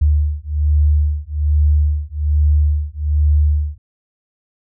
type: beating tone pair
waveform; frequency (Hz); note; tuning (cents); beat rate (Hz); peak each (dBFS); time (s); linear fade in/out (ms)
sine; 74 / 75.2; D2 / D2; +14 / +42; 1.2; -15; 0.01-3.78; 10
effects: none